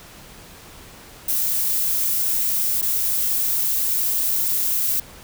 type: noise with dropouts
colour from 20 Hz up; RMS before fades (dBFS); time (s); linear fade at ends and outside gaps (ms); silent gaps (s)
violet; -21; 1.28-5; 5; 2.815-2.824
effects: pink hiss -43 dBFS RMS until 5.23 s